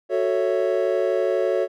triangle chord, F# minor seventh, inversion none, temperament equal with one note detuned, 370 / 442 / 554.4 / 659.3 Hz, F#4 / A4 / C#5 / E5, 0 / +8 / 0 / 0 cents, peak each -22 / -23 / -21 / -26 dBFS, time 0.09-1.68 s, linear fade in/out 50 ms, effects none

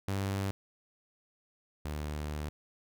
sawtooth tone pair in turn, 98 / 74.97 Hz, G2 / D2, 0 / +36 cents, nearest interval perfect fourth, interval 464 cents, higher first, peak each -27 / -31 dBFS, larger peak first, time 0.08-0.51 / 1.85-2.49 s, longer second, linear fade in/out 0 ms, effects none

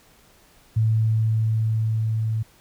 sine tone with level ramp, 110.7 Hz, A2, 11 cents sharp, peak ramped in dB -16 to -21 dBFS, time 0.76-2.43 s, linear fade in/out 10 ms, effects pink hiss -55 dBFS RMS until 2.6 s

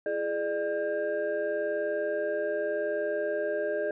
sine tone cluster, 339.2 / 420 / 601 / 1602 Hz, E4 / G#4 / D5 / G6, +50 / +19 / +40 / +37 cents, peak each -37 / -31 / -29 / -37 dBFS, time 0.06-3.91 s, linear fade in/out 2 ms, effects tanh soft clip ceiling -19 dBFS

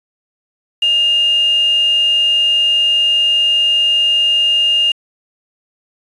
sine tone with quantisation, 2825 Hz, F7, 19 cents sharp, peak -10 dBFS, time 0.82-4.92 s, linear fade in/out 5 ms, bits 5, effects resampled to 24000 Hz

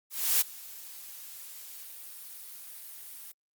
blue noise with ADSR envelope, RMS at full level -23 dBFS, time 0.1-3.32 s, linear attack 310 ms, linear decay 16 ms, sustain -22 dB, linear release 6 ms, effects Opus 48 kbps

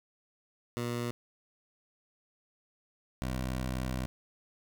15% pulse tone pair in turn, 120 / 63.77 Hz, B2 / C2, -49 / -44 cents, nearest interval major seventh, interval 1095 cents, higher first, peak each -26 dBFS, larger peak neither, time 0.77-1.11 / 3.22-4.06 s, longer second, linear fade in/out 0 ms, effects none

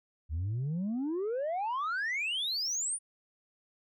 sine exponential sweep, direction up, 72.6 to 9700 Hz, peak -28 dBFS, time 0.29-2.99 s, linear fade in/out 50 ms, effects tanh soft clip ceiling -29 dBFS

